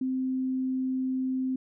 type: tone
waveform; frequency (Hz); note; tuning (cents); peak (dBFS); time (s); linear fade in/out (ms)
sine; 259.8; C4; -12; -26; 0.01-1.56; 5
effects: none